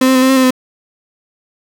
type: tone with pitch steps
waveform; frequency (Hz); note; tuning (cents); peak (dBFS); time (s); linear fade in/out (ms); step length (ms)
35% pulse; 259.1 / 262.1 / 256.9 / 261.9 / 266 / 259.7 / 255.9; C4 / C4 / C4 / C4 / C4 / C4 / C4; -17 / +3 / -32 / +2 / +29 / -13 / -38; -6; 0.01-0.507; 5; 71
effects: none